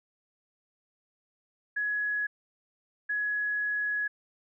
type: tone pair in turn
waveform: sine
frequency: 1681 / 1681 Hz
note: G#6 / G#6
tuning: +20 / +20 cents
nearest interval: unison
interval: 0 cents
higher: neither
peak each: -27 dBFS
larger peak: neither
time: 1.76-2.27 / 3.09-4.08 s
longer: second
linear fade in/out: 10 ms
effects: none